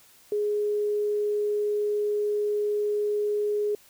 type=tone; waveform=sine; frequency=416.6 Hz; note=G#4; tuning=5 cents sharp; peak=-23 dBFS; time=0.32-3.75 s; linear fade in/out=2 ms; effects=white hiss -56 dBFS RMS until 3.89 s